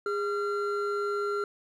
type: tone pair together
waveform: triangle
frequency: 408.4 / 1373.7 Hz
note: G#4 / F6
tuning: -29 / -29 cents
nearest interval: octave + major sixth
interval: 2100 cents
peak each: -27 / -30 dBFS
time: 0.06-1.44 s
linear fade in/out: 2 ms
effects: none